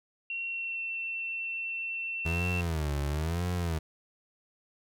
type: tone with pitch glide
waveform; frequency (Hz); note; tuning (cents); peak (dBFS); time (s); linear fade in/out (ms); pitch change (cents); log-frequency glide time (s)
sine; 2732 to 2696; F7 to E7; -39 to +38; -32; 0.3-2.61; 2; -23; 0.46-0.87
type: tone with vibrato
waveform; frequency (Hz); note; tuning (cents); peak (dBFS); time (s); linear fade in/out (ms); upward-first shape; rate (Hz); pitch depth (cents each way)
30% pulse; 79.9; D#2; +47; -26; 2.25-3.79; 10; sine; 1; 200
effects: none